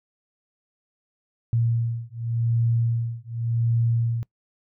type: beating tone pair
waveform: sine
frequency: 115.9 / 116.78 Hz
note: A#2 / A#2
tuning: -10 / +4 cents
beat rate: 0.88 Hz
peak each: -24 dBFS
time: 1.53-4.23 s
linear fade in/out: 0 ms
effects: noise-tail reverb RT60 0.1 s tail -23 dB re dry